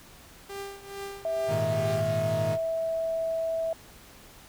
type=tone with tremolo; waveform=sawtooth; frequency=396.9 Hz; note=G4; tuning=22 cents sharp; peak=-30 dBFS; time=0.49-2.02 s; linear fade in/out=10 ms; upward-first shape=triangle; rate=2.3 Hz; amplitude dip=85%
type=tone; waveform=sine; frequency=654 Hz; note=E5; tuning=14 cents flat; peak=-26 dBFS; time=1.25-3.73 s; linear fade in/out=2 ms
type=chord; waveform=40% pulse; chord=Ab suspended second; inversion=none; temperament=equal; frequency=103.83 / 116.54 / 155.56 Hz; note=Ab2 / Bb2 / Eb3; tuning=0 / 0 / 0 cents; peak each=-32 dBFS; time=1.47-2.58 s; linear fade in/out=50 ms
effects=pink hiss -51 dBFS RMS until 4.48 s